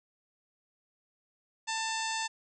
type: harmonic tone with a mistuned harmonic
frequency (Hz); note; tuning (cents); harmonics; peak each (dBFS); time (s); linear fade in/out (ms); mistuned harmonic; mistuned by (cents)
891; A5; +22; 1 / 2 / 3 / 4 / 5 / 6 / 7 / 8 / 9; -35 / -38 / -40 / -41 / -42 / -43 / -43 / -44 / -45; 1.67-2.28; 20; 6; -76
effects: none